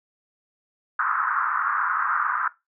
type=band-pass noise; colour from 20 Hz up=pink; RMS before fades=-24 dBFS; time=0.99-2.48 s; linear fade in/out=5 ms; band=1100 to 1500 Hz; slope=48 dB/octave; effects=noise-tail reverb RT60 0.2 s tail -18 dB re dry